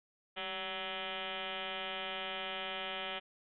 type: tone with frequency modulation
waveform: sine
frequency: 1866 Hz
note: A#6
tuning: 1 cent sharp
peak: -37 dBFS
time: 0.36-3.2 s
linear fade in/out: 20 ms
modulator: 185 Hz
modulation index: 8
effects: none